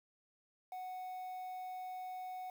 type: tone with quantisation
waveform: triangle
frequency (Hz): 740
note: F#5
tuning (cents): 0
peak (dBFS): -40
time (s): 0.72-2.5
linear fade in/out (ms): 2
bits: 10
effects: none